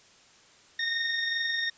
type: tone pair together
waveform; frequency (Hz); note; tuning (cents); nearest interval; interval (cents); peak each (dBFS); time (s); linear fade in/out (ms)
25% pulse; 1842.2 / 1864.7; A#6 / A#6; -21 / 0; unison; 21; -24 / -33; 0.79-1.7; 5
effects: white hiss -57 dBFS RMS until 1.77 s + resampled to 16000 Hz